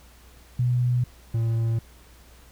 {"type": "tone pair in turn", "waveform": ["sine", "triangle"], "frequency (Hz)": [123.47, 114.22], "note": ["B2", "A#2"], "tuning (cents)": [0, -35], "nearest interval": "minor second", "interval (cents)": 135, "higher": "first", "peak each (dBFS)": -19, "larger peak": "neither", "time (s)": [[0.59, 1.04], [1.34, 1.79]], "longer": "neither", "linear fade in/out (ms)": 5, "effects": ["added 60 Hz sine -50 dBFS peak until 2.51 s", "pink hiss -54 dBFS RMS until 2.51 s"]}